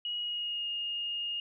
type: tone with pitch glide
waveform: sine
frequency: 2900 to 2844 Hz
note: F#7 to F7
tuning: -35 to +31 cents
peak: -32 dBFS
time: 0.05-1.4 s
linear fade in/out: 2 ms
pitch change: -34 cents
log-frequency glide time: 0.19-0.68 s
effects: none